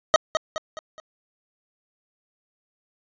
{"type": "tone with echo", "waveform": "25% pulse", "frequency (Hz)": 629, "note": "D#5", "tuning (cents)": 19, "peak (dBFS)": -8, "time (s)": [0.14, 0.16], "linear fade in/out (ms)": 0, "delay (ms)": 210, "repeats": 4, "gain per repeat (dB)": -7, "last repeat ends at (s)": 1, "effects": ["resampled to 16000 Hz"]}